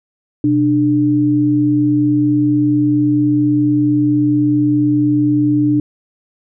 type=tone pair together; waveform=sine; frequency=126.9 / 297.4 Hz; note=B2 / D4; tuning=+47 / +22 cents; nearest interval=octave + minor third; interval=1475 cents; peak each=-18 / -11 dBFS; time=0.44-5.8 s; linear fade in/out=2 ms; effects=none